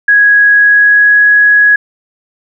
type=tone with pitch glide; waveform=sine; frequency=1661.2 to 1671.8 Hz; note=G#6 to G#6; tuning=0 to +11 cents; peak=-3 dBFS; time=0.08-1.76 s; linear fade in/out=5 ms; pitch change=+11 cents; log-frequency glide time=0.51-1.24 s; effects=none